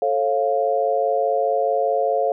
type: chord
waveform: sine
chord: A augmented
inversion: none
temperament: equal with one note detuned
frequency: 440 / 544.8 / 698.5 Hz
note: A4 / C#5 / E#5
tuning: 0 / -30 / 0 cents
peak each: -23 / -21 / -21 dBFS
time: 0.02-2.32 s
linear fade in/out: 2 ms
effects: none